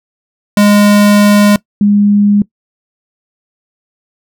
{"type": "tone pair in turn", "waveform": ["square", "sine"], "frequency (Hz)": [205.9, 204.7], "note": ["G#3", "G#3"], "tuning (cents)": [-15, -25], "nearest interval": "unison", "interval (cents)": 10, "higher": "first", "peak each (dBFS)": -5, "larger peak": "neither", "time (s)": [[0.57, 1.56], [1.81, 2.42]], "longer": "first", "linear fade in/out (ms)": 2, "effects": ["noise-tail reverb RT60 0.1 s tail -21 dB re dry"]}